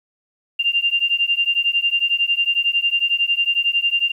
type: beating tone pair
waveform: sine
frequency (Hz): 2784 / 2795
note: F7 / F7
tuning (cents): -6 / +1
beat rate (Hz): 11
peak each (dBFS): -19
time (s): 0.59-4.12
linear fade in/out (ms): 10
effects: 9-bit